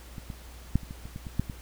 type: clicks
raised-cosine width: 5 ms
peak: -26 / -25 / -10 / -30 / -26 / -29 / -24 / -25 / -12 / -22 dBFS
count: 10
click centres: 0.182 / 0.302 / 0.756 / 0.833 / 0.909 / 1.055 / 1.161 / 1.268 / 1.396 / 1.498 s
effects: added 60 Hz sine -45 dBFS peak until 1.61 s + pink hiss -51 dBFS RMS until 1.61 s